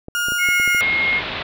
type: clicks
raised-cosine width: 2 ms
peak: -19 dBFS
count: 7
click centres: 0.084 / 0.285 / 0.321 / 0.488 / 0.599 / 0.677 / 0.748 s
type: tone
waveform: 35% pulse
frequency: 1424 Hz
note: F6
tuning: 33 cents sharp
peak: -17 dBFS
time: 0.15-0.81 s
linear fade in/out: 0 ms
type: tone with pitch glide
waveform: sine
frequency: 2170 to 2148 Hz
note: C#7 to C7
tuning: -37 to +45 cents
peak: -16 dBFS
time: 0.38-1.22 s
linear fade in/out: 50 ms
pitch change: -18 cents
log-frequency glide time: 0.53-0.74 s
type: low-pass noise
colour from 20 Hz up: white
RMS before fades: -27 dBFS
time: 0.8-1.43 s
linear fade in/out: 10 ms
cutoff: 3800 Hz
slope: 48 dB/octave
effects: none